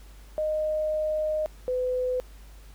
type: tone pair in turn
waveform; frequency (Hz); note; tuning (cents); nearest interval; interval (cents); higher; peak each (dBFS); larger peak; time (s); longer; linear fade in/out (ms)
sine; 617 / 504.4; D#5 / B4; -15 / +36; minor third; 349; first; -24; neither; 0.38-1.46 / 1.68-2.2; first; 0
effects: added 50 Hz sine -45 dBFS peak until 2.74 s + pink hiss -56 dBFS RMS until 2.74 s